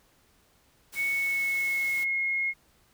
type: noise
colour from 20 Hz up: white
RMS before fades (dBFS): -43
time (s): 0.92-2.05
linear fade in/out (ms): 20
type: tone with pitch glide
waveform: sine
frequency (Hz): 2217 to 2156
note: C#7 to C#7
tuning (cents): 0 to -49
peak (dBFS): -25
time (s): 0.95-2.54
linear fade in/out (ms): 50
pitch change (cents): -49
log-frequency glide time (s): 1.08-2.18
effects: pink hiss -64 dBFS RMS until 2.93 s